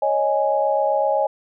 sine chord, C# suspended second, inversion none, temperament equal, 554.4 / 622.3 / 830.6 Hz, C#5 / D#5 / G#5, 0 / 0 / 0 cents, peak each -21 / -21 / -21 dBFS, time 0.02-1.27 s, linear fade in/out 5 ms, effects none

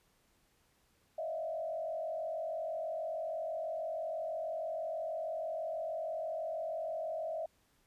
sine tone with frequency modulation, 646 Hz, E5, 35 cents flat, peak -35 dBFS, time 1.18-7.46 s, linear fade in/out 5 ms, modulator 46.2 Hz, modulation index 1, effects pink hiss -72 dBFS RMS until 7.86 s + resampled to 32000 Hz

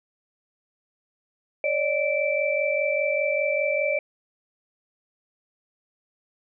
sine tone cluster, 560 / 605 / 2332 Hz, C#5 / D#5 / D7, +18 / -49 / -13 cents, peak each -26 / -25 / -26 dBFS, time 1.64-3.99 s, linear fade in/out 2 ms, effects none

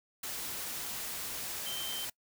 sine tone in noise, 3119 Hz, G7, 9 cents flat, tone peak -38 dBFS, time 1.66-2.05 s, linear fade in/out 5 ms, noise white, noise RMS -39 dBFS, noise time 0.23-2.1 s, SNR -2 dB, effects noise-tail reverb RT60 0.1 s tail -24 dB re dry

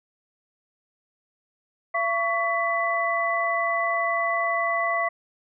sine tone cluster, 678 / 1124 / 1994 Hz, E5 / C#6 / B6, +49 / +24 / +16 cents, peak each -26 dBFS, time 1.94-5.09 s, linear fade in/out 10 ms, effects none

